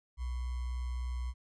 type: tone with sample-and-hold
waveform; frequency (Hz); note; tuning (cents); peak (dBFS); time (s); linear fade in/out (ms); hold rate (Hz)
sine; 61.74; B1; 0; -33; 0.17-1.34; 50; 1050
effects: resampled to 22050 Hz